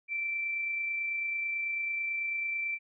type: tone with amplitude modulation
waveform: sine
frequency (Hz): 2340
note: D7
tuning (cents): -7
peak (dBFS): -29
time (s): 0.08-2.79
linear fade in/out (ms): 50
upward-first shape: sine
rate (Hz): 29.1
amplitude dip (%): 25
effects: none